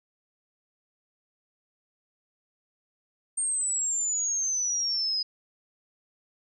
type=exponential sweep; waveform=sine; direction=down; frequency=8710 to 4978 Hz; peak=-25 dBFS; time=3.37-5.23 s; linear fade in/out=10 ms; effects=none